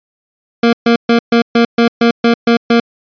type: tone bursts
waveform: 25% pulse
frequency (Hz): 233.8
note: A#3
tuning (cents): +5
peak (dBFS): -3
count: 10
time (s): 0.63-2.8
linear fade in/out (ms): 5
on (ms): 100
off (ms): 130
effects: resampled to 11025 Hz